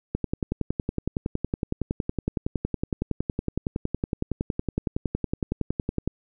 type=click train; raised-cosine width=3 ms; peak=-12 dBFS; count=65; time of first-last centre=0.15-6.076 s; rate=10.8 Hz; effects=none